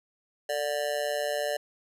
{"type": "tone with amplitude modulation", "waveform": "square", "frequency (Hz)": 587.3, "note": "D5", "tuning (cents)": 0, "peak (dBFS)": -24, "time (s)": [0.49, 1.57], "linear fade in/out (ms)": 5, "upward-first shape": "sine", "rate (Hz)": 141, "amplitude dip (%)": 95, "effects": ["resampled to 32000 Hz"]}